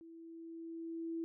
sine tone with level ramp, 330 Hz, E4, 2 cents sharp, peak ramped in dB -52 to -36 dBFS, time 0.01-1.24 s, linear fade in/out 0 ms, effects none

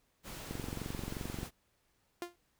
pink noise, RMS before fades -46 dBFS, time 0.23-1.51 s, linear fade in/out 50 ms
click train, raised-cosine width 3 ms, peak -26 dBFS, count 22, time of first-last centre 0.51-1.431 s, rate 22.8 Hz
sawtooth tone with exponential decay, 349.2 Hz, F4, in tune, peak -30 dBFS, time 2.22-2.36 s, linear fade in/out 1 ms, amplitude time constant 30 ms
effects pink hiss -75 dBFS RMS until 2.59 s

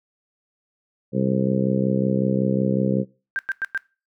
harmonic tone, 65.41 Hz, C2, in tune, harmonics 2 / 3 / 4 / 5 / 6 / 7 / 8, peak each -25 / -22 / -28 / -30 / -30 / -28 / -28 dBFS, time 1.12-3.05 s, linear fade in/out 50 ms
sine tone bursts, 1579 Hz, G6, 12 cents sharp, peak -21 dBFS, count 4, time 3.36-3.776 s, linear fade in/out 0 ms, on 29 ms, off 100 ms
effects noise-tail reverb RT60 0.3 s tail -20 dB re dry

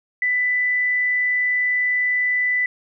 sine tone, 1990 Hz, B6, 13 cents sharp, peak -17 dBFS, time 0.22-2.66 s, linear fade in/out 2 ms, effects none

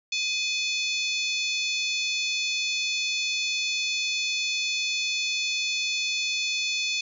harmonic tone with a mistuned harmonic, 872 Hz, A5, 16 cents flat, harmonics 3 / 4 / 5 / 6 / 7 / 8, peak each -28 / -31 / -32 / -37 / -36 / -40 dBFS, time 0.12-7.01 s, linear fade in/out 5 ms, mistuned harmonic 3, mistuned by -70 cents, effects none

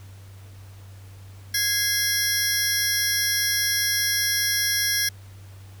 25% pulse tone cluster, 1655 / 2087 / 5330 / 5680 Hz, G#6 / C7 / E8 / F8, -6 / -5 / +18 / +28 cents, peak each -22 / -26 / -22 / -21 dBFS, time 1.54-5.09 s, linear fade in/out 5 ms, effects added 97 Hz sine -41 dBFS peak until 5.8 s + pink hiss -53 dBFS RMS until 5.8 s

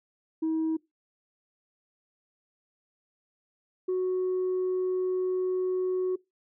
sine tone pair in turn, 319.9 / 369.1 Hz, D#4 / F#4, +48 / -4 cents, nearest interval major second, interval 248 cents, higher second, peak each -23 dBFS, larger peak neither, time 0.42-0.77 / 3.88-6.16 s, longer second, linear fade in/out 10 ms, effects noise-tail reverb RT60 0.2 s tail -23 dB re dry + tanh soft clip ceiling -23 dBFS

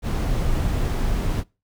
brown noise, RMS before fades -22 dBFS, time 0.02-1.44 s, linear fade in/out 50 ms, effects noise-tail reverb RT60 0.3 s tail -25 dB re dry

